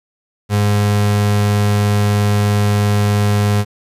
35% pulse tone, 103.1 Hz, G#2, 12 cents flat, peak -10 dBFS, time 0.49-3.65 s, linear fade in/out 50 ms, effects resampled to 32000 Hz + 8-bit

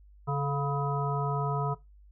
harmonic tone with a mistuned harmonic, 140.7 Hz, C#3, 26 cents sharp, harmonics 1 / 3 / 5 / 7 / 9, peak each -28 / -36 / -37 / -36 / -36 dBFS, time 0.27-1.75 s, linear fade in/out 20 ms, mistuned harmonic 3, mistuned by +37 cents, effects noise-tail reverb RT60 0.2 s tail -18 dB re dry + added 50 Hz sine -52 dBFS peak until 2.11 s

